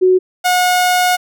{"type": "tone pair in turn", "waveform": ["sine", "sawtooth"], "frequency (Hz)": [370, 724.4], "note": ["F#4", "F#5"], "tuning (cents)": [0, -37], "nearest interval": "octave", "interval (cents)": 1163, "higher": "second", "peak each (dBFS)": -7, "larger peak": "neither", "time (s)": [[0.01, 0.19], [0.44, 1.17]], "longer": "second", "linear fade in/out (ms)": 20, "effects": []}